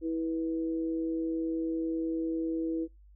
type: tone pair together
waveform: sine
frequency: 326 / 487.9 Hz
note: E4 / B4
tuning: -19 / -21 cents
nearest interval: perfect fifth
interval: 698 cents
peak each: -29 / -38 dBFS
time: 0.01-2.88 s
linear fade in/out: 50 ms
effects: noise-tail reverb RT60 0.2 s tail -23 dB re dry + added 50 Hz sine -53 dBFS peak until 3.15 s